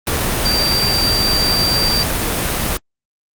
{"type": "tone in noise", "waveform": "sine", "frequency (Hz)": 4699, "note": "D8", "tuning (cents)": 0, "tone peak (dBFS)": -15, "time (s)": [0.45, 2.03], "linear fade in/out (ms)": 2, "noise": "pink", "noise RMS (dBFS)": -18, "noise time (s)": [0.07, 2.77], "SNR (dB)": 0, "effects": ["Opus 32 kbps"]}